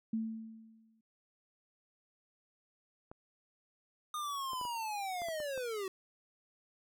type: tone with exponential decay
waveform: sine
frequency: 222.7 Hz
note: A3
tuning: 21 cents sharp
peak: -30 dBFS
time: 0.13-1.01 s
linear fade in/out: 5 ms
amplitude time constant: 190 ms
type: clicks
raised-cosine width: 1 ms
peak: -34 dBFS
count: 8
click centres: 3.115 / 4.533 / 4.613 / 4.652 / 5.219 / 5.286 / 5.402 / 5.577 s
type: linear sweep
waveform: square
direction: down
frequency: 1229 to 370 Hz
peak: -37 dBFS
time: 4.14-5.88 s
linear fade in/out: 2 ms
effects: none